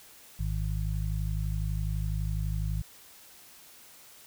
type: harmonic tone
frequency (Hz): 52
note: G#1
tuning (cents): +3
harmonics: 1 / 2 / 3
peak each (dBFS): -30 / -33 / -35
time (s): 0.39-2.82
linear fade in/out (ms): 10
effects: white hiss -53 dBFS RMS until 4.26 s